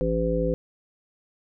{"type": "harmonic tone", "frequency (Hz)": 56.1, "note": "A1", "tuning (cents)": 34, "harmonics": [1, 3, 5, 7, 9], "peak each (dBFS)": [-28, -28, -31, -31, -25], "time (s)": [0.01, 0.54], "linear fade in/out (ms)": 0, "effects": []}